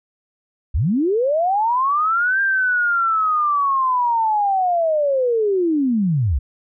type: linear two-way sweep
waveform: sine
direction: up then down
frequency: 49 to 1600 to 56.3 Hz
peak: -15 dBFS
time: 0.74-6.39 s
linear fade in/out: 10 ms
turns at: 2.41 s
effects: none